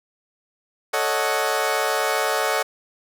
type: chord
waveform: 20% pulse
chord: D# half-diminished seventh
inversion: second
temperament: equal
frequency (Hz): 440 / 554.4 / 622.3 / 740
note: A4 / C#5 / D#5 / F#5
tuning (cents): 0 / 0 / 0 / 0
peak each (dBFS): -21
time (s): 0.93-2.63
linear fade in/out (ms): 10
effects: none

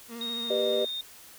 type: tone with vibrato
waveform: 30% pulse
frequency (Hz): 233.1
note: A#3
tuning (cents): 0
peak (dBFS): -35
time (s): 0.08-0.87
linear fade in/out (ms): 50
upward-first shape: sine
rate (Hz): 14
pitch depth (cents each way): 31
type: tone with pitch glide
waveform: sine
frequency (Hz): 3729 to 3667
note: A#7 to A#7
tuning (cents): 0 to -29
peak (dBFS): -31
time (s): 0.21-1.01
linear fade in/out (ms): 2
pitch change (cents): -29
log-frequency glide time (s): 0.39-0.54
type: chord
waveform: sine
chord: G augmented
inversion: none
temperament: equal with one note detuned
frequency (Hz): 392 / 493.9 / 607.3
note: G4 / B4 / D#5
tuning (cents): 0 / 0 / -42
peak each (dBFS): -29 / -29 / -28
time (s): 0.5-0.85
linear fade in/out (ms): 5
effects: white hiss -50 dBFS RMS until 1.38 s

